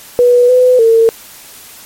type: tone with pitch steps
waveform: sine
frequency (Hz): 488.8 / 503 / 453.8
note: B4 / B4 / A#4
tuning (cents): -18 / +32 / -47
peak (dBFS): -4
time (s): 0.19-1.09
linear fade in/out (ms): 0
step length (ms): 300
effects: white hiss -35 dBFS RMS until 1.85 s + MP3 64 kbps